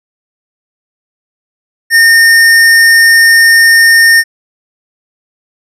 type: tone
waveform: square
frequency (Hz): 1826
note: A#6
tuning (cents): -36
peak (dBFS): -3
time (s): 1.9-4.24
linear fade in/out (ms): 50
effects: resampled to 32000 Hz